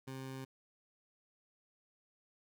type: tone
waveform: 20% pulse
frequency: 132.6 Hz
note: C3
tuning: 23 cents sharp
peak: -38 dBFS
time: 0.07-0.45 s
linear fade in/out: 10 ms
effects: none